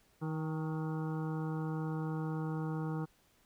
harmonic tone with a mistuned harmonic, 157.9 Hz, D#3, 26 cents sharp, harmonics 1 / 2 / 3 / 5 / 6 / 7 / 8 / 9, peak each -35 / -41 / -45 / -49 / -51 / -52 / -53 / -54 dBFS, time 0.21-3.06 s, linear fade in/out 20 ms, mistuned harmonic 6, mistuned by -66 cents, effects pink hiss -69 dBFS RMS until 3.45 s

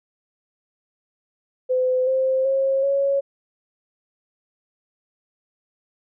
sine tone with pitch steps, 510 / 524.3 / 539.1 / 554.2 Hz, C5 / C5 / C#5 / C#5, -44 / +3 / -48 / -1 cents, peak -17 dBFS, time 1.69-3.21 s, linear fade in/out 20 ms, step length 380 ms, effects none

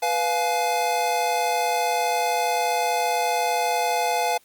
square chord, F diminished, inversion second, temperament equal with one note detuned, 493.9 / 698.5 / 847.1 Hz, Cb5 / F5 / Ab5, 0 / 0 / +34 cents, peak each -29 / -25 / -25 dBFS, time 0.02-4.38 s, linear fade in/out 10 ms, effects white hiss -59 dBFS RMS until 4.44 s + Opus 48 kbps

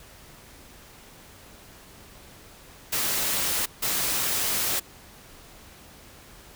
white noise bursts at uneven times, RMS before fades -26 dBFS, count 2, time 2.92-3.66 / 3.82-4.8 s, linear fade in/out 10 ms, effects pink hiss -49 dBFS RMS until 6.55 s

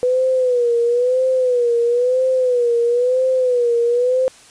sine tone with vibrato, 493.9 Hz, B4, in tune, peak -13 dBFS, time 0.03-4.28 s, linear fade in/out 0 ms, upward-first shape sine, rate 1 Hz, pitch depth 87 cents each way, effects white hiss -45 dBFS RMS until 4.5 s + resampled to 22050 Hz

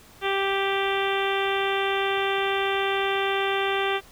harmonic tone, 392 Hz, G4, in tune, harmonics 1 / 2 / 3 / 4 / 5 / 6 / 7 / 8 / 9, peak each -26 / -29 / -31 / -32 / -33 / -34 / -34 / -35 / -36 dBFS, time 0.21-4.01 s, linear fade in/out 50 ms, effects pink hiss -51 dBFS RMS until 4.11 s

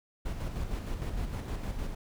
brown noise with tremolo, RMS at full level -33 dBFS, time 0.25-1.95 s, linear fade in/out 10 ms, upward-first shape square, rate 6.5 Hz, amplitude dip 40%, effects none

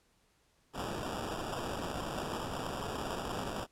white noise with sample-and-hold, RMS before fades -38 dBFS, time 0.73-3.67 s, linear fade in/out 50 ms, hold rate 2100 Hz, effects pink hiss -71 dBFS RMS until 3.71 s + low-pass 11000 Hz 12 dB/octave

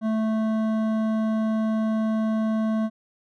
sine tone with hard clipping, 219.5 Hz, A3, 4 cents flat, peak -23 dBFS, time 0.01-2.9 s, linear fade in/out 50 ms, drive 11 dB, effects none

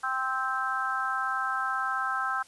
harmonic tone, 261.6 Hz, C4, in tune, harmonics 3 / 4 / 5 / 6, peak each -35 / -34 / -30 / -32 dBFS, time 0.03-2.43 s, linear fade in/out 10 ms, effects white hiss -56 dBFS RMS until 2.47 s + resampled to 24000 Hz

